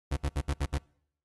35% pulse tone bursts, 71.6 Hz, D2, 43 cents flat, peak -25 dBFS, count 6, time 0.11-0.784 s, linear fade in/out 10 ms, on 59 ms, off 64 ms, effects noise-tail reverb RT60 0.7 s tail -26 dB re dry + AAC 32 kbps

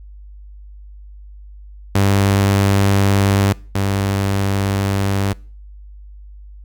sawtooth tone pair in turn, 99 / 98.54 Hz, G2 / G2, +18 / +10 cents, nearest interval unison, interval 8 cents, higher first, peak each -8 / -12 dBFS, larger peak first, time 1.95-3.53 / 3.75-5.33 s, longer neither, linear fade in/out 5 ms, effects noise-tail reverb RT60 0.4 s tail -23 dB re dry + added 50 Hz sine -35 dBFS peak until 6.64 s

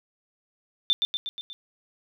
sine tone with echo, 3560 Hz, A7, 20 cents sharp, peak -17 dBFS, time 0.9-0.93 s, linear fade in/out 0 ms, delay 120 ms, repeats 5, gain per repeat -4 dB, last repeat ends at 1.53 s, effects none

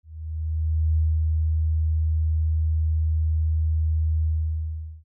sine tone with ADSR envelope, 79 Hz, D#2, 27 cents sharp, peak -17 dBFS, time 0.03-5.04 s, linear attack 940 ms, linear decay 220 ms, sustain -2 dB, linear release 790 ms, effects none

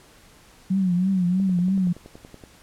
sine tone with vibrato, 184.4 Hz, F#3, 6 cents flat, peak -18 dBFS, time 0.7-1.93 s, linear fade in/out 10 ms, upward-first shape triangle, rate 3.1 Hz, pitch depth 110 cents each way
click train, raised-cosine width 2 ms, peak -28 dBFS, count 12, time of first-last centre 1.4-2.438 s, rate 10.6 Hz
effects pink hiss -52 dBFS RMS until 2.62 s + low-pass 12000 Hz 12 dB/octave

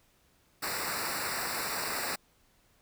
pink noise with comb filter, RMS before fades -34 dBFS, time 0.62-2.16 s, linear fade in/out 10 ms, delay 0.31 ms, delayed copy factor -1, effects pink hiss -67 dBFS RMS until 2.81 s

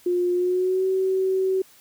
sine tone with pitch glide, 355.5 to 378.8 Hz, F4 to F#4, +31 to +41 cents, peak -19 dBFS, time 0.06-1.62 s, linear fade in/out 5 ms, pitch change +110 cents, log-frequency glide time 0.34-0.86 s, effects white hiss -53 dBFS RMS until 1.8 s

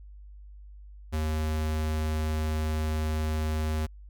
square tone, 77.78 Hz, D#2, in tune, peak -27 dBFS, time 1.12-3.87 s, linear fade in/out 20 ms, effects added 50 Hz sine -44 dBFS peak until 4.09 s

